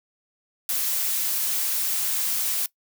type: noise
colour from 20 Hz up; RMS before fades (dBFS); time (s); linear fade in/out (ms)
blue; -25; 0.69-2.66; 2
effects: noise-tail reverb RT60 0.1 s tail -20 dB re dry